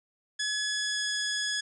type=tone with pitch glide; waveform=15% pulse; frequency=1695 to 1685.2 Hz; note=G#6 to G#6; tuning=+35 to +25 cents; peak=-22 dBFS; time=0.39-1.61 s; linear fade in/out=10 ms; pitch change=-10 cents; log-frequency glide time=0.62-1.14 s; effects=resampled to 24000 Hz